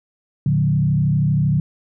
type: tone with frequency modulation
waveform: sine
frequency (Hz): 146.83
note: D3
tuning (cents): 0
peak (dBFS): -14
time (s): 0.46-1.6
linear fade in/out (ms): 2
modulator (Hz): 32.8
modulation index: 0.99
effects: none